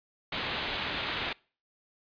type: low-pass noise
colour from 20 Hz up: white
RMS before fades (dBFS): -34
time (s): 0.32-1.33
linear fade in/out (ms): 5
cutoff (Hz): 4000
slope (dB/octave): 48
effects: noise-tail reverb RT60 0.4 s tail -25 dB re dry + resampled to 11025 Hz